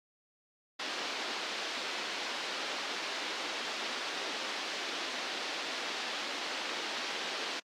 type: band-pass noise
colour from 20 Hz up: white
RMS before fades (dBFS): -38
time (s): 0.79-7.6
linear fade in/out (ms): 10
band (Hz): 260 to 4500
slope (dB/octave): 24
effects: AAC 64 kbps